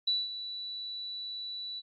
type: tone with ADSR envelope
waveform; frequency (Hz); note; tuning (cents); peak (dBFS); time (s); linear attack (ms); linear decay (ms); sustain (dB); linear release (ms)
sine; 3951; B7; 0; -24; 0.07-1.82; 8; 200; -12; 38
effects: MP3 32 kbps